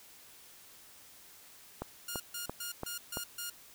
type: click train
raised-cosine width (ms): 1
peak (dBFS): -22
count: 5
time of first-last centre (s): 1.82-3.171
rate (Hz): 2.96
type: tone bursts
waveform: 5% pulse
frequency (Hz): 1419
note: F6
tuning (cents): +27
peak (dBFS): -26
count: 6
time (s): 2.08-3.5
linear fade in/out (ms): 5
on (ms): 120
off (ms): 140
effects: white hiss -56 dBFS RMS until 3.74 s